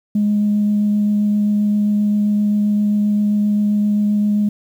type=tone with vibrato; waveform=sine; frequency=207.9 Hz; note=G#3; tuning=2 cents sharp; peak=-12 dBFS; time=0.15-4.49 s; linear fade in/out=5 ms; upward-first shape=triangle; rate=7.6 Hz; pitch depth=10 cents each way; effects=tanh soft clip ceiling -9 dBFS + 8-bit